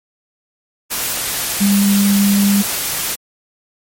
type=tone in noise; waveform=sine; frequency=200.3 Hz; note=G3; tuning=38 cents sharp; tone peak=-10 dBFS; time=1.6-2.63 s; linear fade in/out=20 ms; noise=white; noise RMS=-20 dBFS; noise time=0.9-3.16 s; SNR=+7 dB; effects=MP3 64 kbps